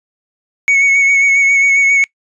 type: tone with vibrato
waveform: triangle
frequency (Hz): 2217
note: C#7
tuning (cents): 0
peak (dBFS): -6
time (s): 0.68-2.04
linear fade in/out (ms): 0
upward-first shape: sine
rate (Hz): 7.4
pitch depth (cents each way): 24
effects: noise-tail reverb RT60 0.1 s tail -24 dB re dry + resampled to 22050 Hz